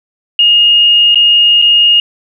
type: tone with dropouts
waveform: sine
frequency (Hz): 2851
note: F7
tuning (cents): +35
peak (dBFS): -4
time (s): 0.39-2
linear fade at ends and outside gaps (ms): 2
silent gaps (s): 1.146-1.156 / 1.617-1.622
effects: none